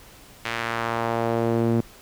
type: tone with band-pass filter sweep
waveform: sawtooth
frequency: 115.8 Hz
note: A#2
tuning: 11 cents flat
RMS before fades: -24 dBFS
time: 0.45-1.81 s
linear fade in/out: 5 ms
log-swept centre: 2300 to 260 Hz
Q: 1.2
effects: pink hiss -48 dBFS RMS until 2.01 s